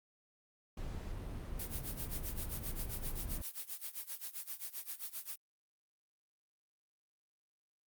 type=noise; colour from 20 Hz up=brown; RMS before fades=-42 dBFS; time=0.77-3.42 s; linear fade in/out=5 ms
type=noise with tremolo; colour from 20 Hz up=blue; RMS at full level=-41 dBFS; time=1.59-5.36 s; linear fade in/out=5 ms; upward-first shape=sine; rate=7.6 Hz; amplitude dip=90%
effects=Opus 48 kbps